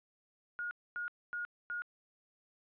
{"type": "tone bursts", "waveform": "sine", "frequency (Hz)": 1435, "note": "F6", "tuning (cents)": 47, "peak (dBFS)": -36, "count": 4, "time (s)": [0.59, 1.82], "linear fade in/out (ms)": 0, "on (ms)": 120, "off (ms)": 250, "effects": ["resampled to 8000 Hz", "13-bit"]}